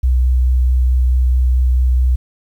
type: tone with vibrato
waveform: sine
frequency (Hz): 63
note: B1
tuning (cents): +35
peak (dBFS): -9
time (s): 0.03-2.16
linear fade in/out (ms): 10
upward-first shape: sine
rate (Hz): 4.6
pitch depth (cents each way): 12
effects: tanh soft clip ceiling -5 dBFS + 8-bit